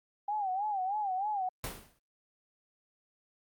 sine tone with vibrato, 794 Hz, G5, 22 cents sharp, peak -30 dBFS, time 0.28-1.49 s, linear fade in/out 5 ms, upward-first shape sine, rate 3.2 Hz, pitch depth 130 cents each way
pink noise with exponential decay, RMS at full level -34 dBFS, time 1.64-1.99 s, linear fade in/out 1 ms, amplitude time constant 76 ms
effects Opus 32 kbps

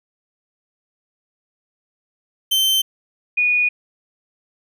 40% pulse / sine tone pair in turn, 3100 / 2460 Hz, G7 / D#7, -20 / -20 cents, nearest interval major third, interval 400 cents, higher first, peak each -14 dBFS, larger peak neither, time 2.51-2.82 / 3.37-3.69 s, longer second, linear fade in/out 10 ms, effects none

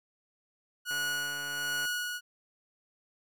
sawtooth tone with tremolo, 1458 Hz, F#6, 26 cents flat, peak -26 dBFS, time 0.85-2.21 s, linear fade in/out 50 ms, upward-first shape sine, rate 1.3 Hz, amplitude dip 45%
click train, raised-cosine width 0.5 ms, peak -31 dBFS, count 136, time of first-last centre 0.91-1.854 s, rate 143 Hz
effects none

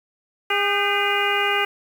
harmonic tone with a mistuned harmonic, 406.5 Hz, G#4, 37 cents flat, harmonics 1 / 2 / 3 / 4 / 5 / 6 / 7, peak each -26 / -26 / -26 / -26 / -26 / -26 / -26 dBFS, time 0.5-1.65 s, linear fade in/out 5 ms, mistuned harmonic 4, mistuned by -76 cents, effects 7-bit

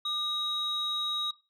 sine tone pair together, 1204 / 3806 Hz, D6 / A#7, +43 / +35 cents, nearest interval octave + minor sixth, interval 1992 cents, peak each -36 / -29 dBFS, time 0.05-1.31 s, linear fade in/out 5 ms, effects noise-tail reverb RT60 0.3 s tail -19 dB re dry + tanh soft clip ceiling -24 dBFS

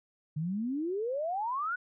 sine exponential sweep, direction up, 146.83 to 1500 Hz, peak -30 dBFS, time 0.36-1.76 s, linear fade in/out 10 ms, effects none

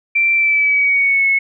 sine tone with pitch glide, 2349 to 2192 Hz, D7 to C#7, 0 to -20 cents, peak -11 dBFS, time 0.15-1.39 s, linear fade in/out 10 ms, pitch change -120 cents, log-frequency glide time 0.34-1.27 s, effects none

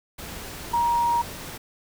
sine tone in noise, 944 Hz, A#5, 22 cents sharp, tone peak -19 dBFS, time 0.73-1.22 s, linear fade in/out 10 ms, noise pink, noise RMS -37 dBFS, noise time 0.18-1.58 s, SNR +15 dB, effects none

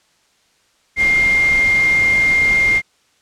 sine tone in noise, 2115 Hz, C7, 18 cents sharp, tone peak -11 dBFS, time 0.96-2.82 s, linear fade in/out 50 ms, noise pink, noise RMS -27 dBFS, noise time 0.96-2.82 s, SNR +13 dB, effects white hiss -58 dBFS RMS until 3.21 s + low-pass 7000 Hz 12 dB/octave

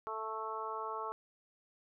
harmonic tone, 220 Hz, A3, in tune, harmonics 2 / 3 / 4 / 5 / 6, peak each -44 / -48 / -43 / -41 / -44 dBFS, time 0.07-1.12 s, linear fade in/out 0 ms, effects none

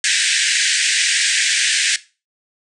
pink band-pass noise, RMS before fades -17 dBFS, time 0.04-1.96 s, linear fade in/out 2 ms, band 1600 to 9100 Hz, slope 96 dB/octave, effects noise-tail reverb RT60 0.3 s tail -17 dB re dry

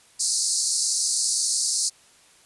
white band-pass noise, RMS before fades -24 dBFS, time 0.19-1.9 s, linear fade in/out 20 ms, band 4200 to 10000 Hz, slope 96 dB/octave, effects white hiss -55 dBFS RMS until 2.45 s + resampled to 24000 Hz

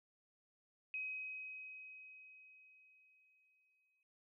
sine tone with exponential decay, 2531 Hz, D#7, 29 cents sharp, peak -39 dBFS, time 0.94-4.03 s, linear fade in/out 1 ms, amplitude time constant 670 ms, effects none

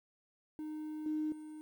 triangle tone with level steps, 307.7 Hz, D#4, 19 cents flat, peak -37 / -29 / -43 dBFS, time 0.59-1.61 s, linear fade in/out 0 ms, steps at 1.06 / 1.32 s, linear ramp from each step 2 ms, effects tanh soft clip ceiling -30 dBFS + 11-bit

